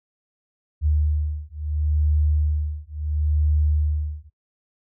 sine beating tone pair, 75.1 / 75.83 Hz, D2 / D#2, +39 / -44 cents, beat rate 0.73 Hz, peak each -22 dBFS, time 0.81-4.3 s, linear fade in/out 50 ms, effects noise-tail reverb RT60 0.1 s tail -22 dB re dry

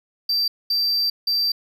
triangle tone bursts at uneven times, 4684 Hz, D8, 5 cents flat, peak -17 dBFS, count 3, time 0.29-0.48 / 0.7-1.1 / 1.27-1.52 s, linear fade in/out 5 ms, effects none

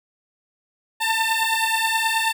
15% pulse beating tone pair, 891 / 900.4 Hz, A5 / A5, +22 / +40 cents, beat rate 9.4 Hz, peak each -16 dBFS, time 1-2.33 s, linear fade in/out 20 ms, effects none

